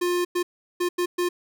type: tone bursts at uneven times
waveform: square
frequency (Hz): 353.9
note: F4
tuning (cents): +23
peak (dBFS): -22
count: 5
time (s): 0.01-0.25 / 0.35-0.43 / 0.8-0.89 / 0.98-1.06 / 1.18-1.29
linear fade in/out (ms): 10
effects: none